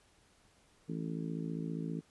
harmonic tone, 55 Hz, A1, in tune, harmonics 3 / 4 / 5 / 6 / 7 / 8, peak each -38 / -43 / -42 / -47 / -52 / -49 dBFS, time 0.88-2.01 s, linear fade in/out 20 ms, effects pink hiss -67 dBFS RMS until 2.1 s + resampled to 24000 Hz

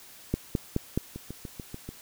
two click trains, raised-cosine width 3 ms, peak -24 / -12 dBFS, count 6 / 4, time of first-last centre 1.16-1.89 / 0.34-0.976 s, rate 6.85 / 4.72 Hz, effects white hiss -50 dBFS RMS until 2.01 s

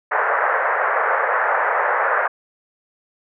white band-pass noise, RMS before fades -19 dBFS, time 0.11-2.28 s, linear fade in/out 10 ms, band 470 to 1800 Hz, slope 48 dB/octave, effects none

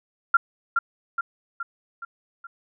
sine tone with echo, 1382 Hz, F6, 19 cents flat, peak -12 dBFS, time 0.34-0.37 s, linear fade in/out 5 ms, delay 420 ms, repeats 5, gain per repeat -5 dB, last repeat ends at 2.47 s, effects none

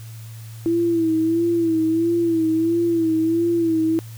sine tone with vibrato, 330 Hz, E4, 2 cents sharp, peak -16 dBFS, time 0.66-3.99 s, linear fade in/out 0 ms, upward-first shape sine, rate 1.5 Hz, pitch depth 58 cents each way, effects added 112 Hz sine -34 dBFS peak until 4.17 s + white hiss -47 dBFS RMS until 4.17 s

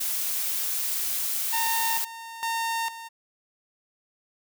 blue noise, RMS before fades -28 dBFS, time 0-2.05 s, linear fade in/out 10 ms
sawtooth tone with tremolo, 914 Hz, A#5, 34 cents flat, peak -22 dBFS, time 1.52-3.09 s, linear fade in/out 20 ms, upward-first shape square, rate 1.1 Hz, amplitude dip 75%
effects none

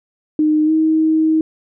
sine tone with pitch glide, 306.7 to 316.2 Hz, D#4 to D#4, -25 to +28 cents, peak -11 dBFS, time 0.39-1.41 s, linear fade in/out 2 ms, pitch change +53 cents, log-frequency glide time 0.65-0.71 s, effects none

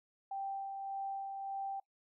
sine tone with tremolo, 784 Hz, G5, in tune, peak -36 dBFS, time 0.31-1.8 s, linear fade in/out 5 ms, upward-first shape sine, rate 1.7 Hz, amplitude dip 35%, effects noise-tail reverb RT60 0.1 s tail -22 dB re dry

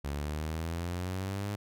sawtooth exponential sweep, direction up, 70.1 to 103.83 Hz, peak -29 dBFS, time 0.04-1.56 s, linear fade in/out 10 ms, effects none

